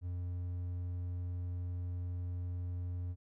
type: tone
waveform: triangle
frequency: 88.8 Hz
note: F2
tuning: 29 cents sharp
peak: -34 dBFS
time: 0.01-3.16 s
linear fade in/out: 50 ms
effects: none